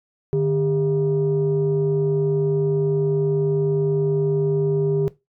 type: tone pair together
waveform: sine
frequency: 150 / 400.5 Hz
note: D3 / G4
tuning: +37 / +37 cents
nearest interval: octave + perfect fourth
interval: 1700 cents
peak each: -19 dBFS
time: 0.33-5.08 s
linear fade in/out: 0 ms
effects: noise-tail reverb RT60 0.2 s tail -18 dB re dry + tanh soft clip ceiling -12 dBFS